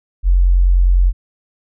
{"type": "tone", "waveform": "sine", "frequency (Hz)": 44.83, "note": "F1", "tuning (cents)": 46, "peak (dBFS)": -8, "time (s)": [0.23, 1.13], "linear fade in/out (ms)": 50, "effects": []}